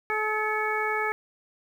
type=harmonic tone with a mistuned harmonic; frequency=429.4 Hz; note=A4; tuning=42 cents flat; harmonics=1 / 2 / 3 / 4 / 5; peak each=-31 / -31 / -31 / -31 / -31 dBFS; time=0.1-1.12 s; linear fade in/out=0 ms; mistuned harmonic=5; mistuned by=+58 cents; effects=9-bit